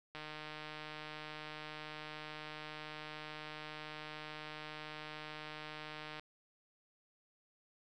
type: click train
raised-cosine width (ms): 0.3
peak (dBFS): -30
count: 926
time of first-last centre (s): 0.15-6.196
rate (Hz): 153
effects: none